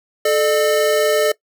square tone pair together, 434.6 / 603.5 Hz, A4 / D5, -21 / +47 cents, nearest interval tritone, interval 568 cents, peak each -17 dBFS, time 0.25-1.32 s, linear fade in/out 5 ms, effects noise-tail reverb RT60 0.1 s tail -21 dB re dry

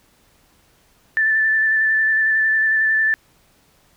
sine tone with vibrato, 1761 Hz, A6, 1 cent sharp, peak -14 dBFS, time 1.17-3.14 s, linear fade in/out 0 ms, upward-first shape square, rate 11 Hz, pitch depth 13 cents each way, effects pink hiss -57 dBFS RMS until 3.96 s

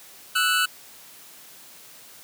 25% pulse tone pair together, 1318.5 / 1480.1 Hz, E6 / F#6, 0 / 0 cents, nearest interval major second, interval 200 cents, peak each -21 / -17 dBFS, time 0.35-0.66 s, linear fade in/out 10 ms, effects white hiss -47 dBFS RMS until 2.23 s + high-pass 100 Hz 12 dB/octave

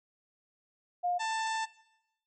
sine / sawtooth tone pair in turn, 710 / 887.7 Hz, F5 / A5, +28 / +15 cents, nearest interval major third, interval 387 cents, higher second, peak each -27 dBFS, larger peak neither, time 1.03-1.19 / 1.19-1.66 s, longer second, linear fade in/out 20 ms, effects noise-tail reverb RT60 0.9 s tail -18 dB re dry + MP3 32 kbps

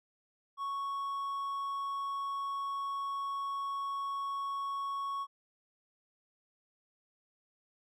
triangle tone, 1108.7 Hz, C#6, in tune, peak -32 dBFS, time 0.57-5.27 s, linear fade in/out 50 ms, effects none

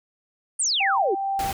sine exponential sweep, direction down, 9550 to 333.9 Hz, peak -20 dBFS, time 0.59-1.15 s, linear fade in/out 10 ms
sine tone with tremolo, 784 Hz, G5, in tune, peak -22 dBFS, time 0.8-1.52 s, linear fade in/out 10 ms, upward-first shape sine, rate 2.3 Hz, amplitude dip 30%
pink noise, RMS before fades -32 dBFS, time 1.39-1.53 s, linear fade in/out 2 ms
effects none

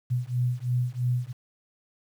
sine beating tone pair, 122.3 / 125.3 Hz, B2 / B2, -16 / +25 cents, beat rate 3 Hz, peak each -27 dBFS, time 0.1-1.33 s, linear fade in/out 20 ms, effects 9-bit

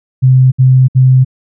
sine tone bursts, 129.6 Hz, C3, 16 cents flat, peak -3 dBFS, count 3, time 0.22-1.248 s, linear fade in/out 20 ms, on 300 ms, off 64 ms, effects none

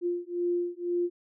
sine beating tone pair, 349.2 / 351.2 Hz, F4 / F4, 0 / +10 cents, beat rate 2 Hz, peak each -30 dBFS, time 0.01-1.1 s, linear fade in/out 50 ms, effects none

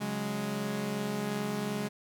sawtooth chord, C# suspended fourth, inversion none, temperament equal, 138.59 / 185 / 207.7 Hz, C#3 / F#3 / G#3, 0 / 0 / 0 cents, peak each -35 / -35 / -29 dBFS, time 0-1.89 s, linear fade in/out 20 ms, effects none

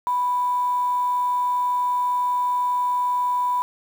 sine tone with quantisation, 987.8 Hz, B5, in tune, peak -19 dBFS, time 0.07-3.62 s, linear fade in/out 0 ms, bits 7, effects none

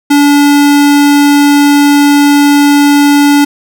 square tone, 287.8 Hz, D4, 35 cents flat, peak -4 dBFS, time 0.1-3.45 s, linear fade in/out 10 ms, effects none

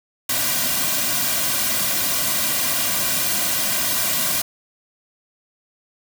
white noise with comb filter, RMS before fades -21 dBFS, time 0.29-4.42 s, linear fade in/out 5 ms, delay 2.3 ms, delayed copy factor -0.75, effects none

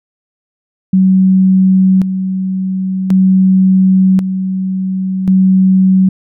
sine tone with tremolo, 188.5 Hz, F#3, 32 cents sharp, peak -5 dBFS, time 0.93-6.09 s, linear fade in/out 5 ms, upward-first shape square, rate 0.46 Hz, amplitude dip 60%, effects none

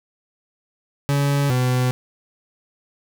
40% pulse tone pair in turn, 141.7 / 126.24 Hz, C#3 / B2, +38 / +38 cents, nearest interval major second, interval 200 cents, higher first, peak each -16 dBFS, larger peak neither, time 1.09-1.5 / 1.5-1.91 s, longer neither, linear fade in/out 0 ms, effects none

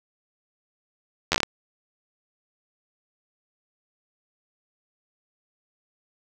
slowing click train, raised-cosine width 0.2 ms, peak -3 dBFS, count 7, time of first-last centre 1.32-1.432 s, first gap 11 ms, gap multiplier 1.21, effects none

